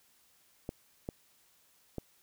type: clicks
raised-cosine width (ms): 2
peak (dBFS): -23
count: 3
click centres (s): 0.691 / 1.089 / 1.983
effects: white hiss -67 dBFS RMS until 2.22 s